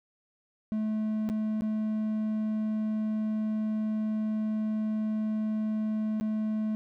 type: tone with dropouts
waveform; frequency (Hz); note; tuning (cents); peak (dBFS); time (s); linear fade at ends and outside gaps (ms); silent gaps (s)
triangle; 216.1; A3; -31; -25; 0.72-6.75; 0; 1.29-1.299 / 1.609-1.62 / 6.2-6.21
effects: none